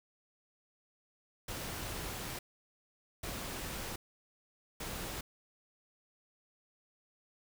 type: noise bursts at uneven times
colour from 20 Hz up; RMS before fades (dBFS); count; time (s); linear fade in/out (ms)
pink; -41; 3; 1.48-2.39 / 3.23-3.96 / 4.8-5.21; 5
effects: none